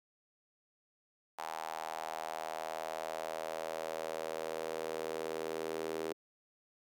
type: tone with high-pass filter sweep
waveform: sawtooth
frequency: 80.1 Hz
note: E2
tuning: 49 cents flat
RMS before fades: -40 dBFS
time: 1.38-6.13 s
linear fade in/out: 10 ms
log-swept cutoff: 830 to 400 Hz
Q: 3.6
effects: none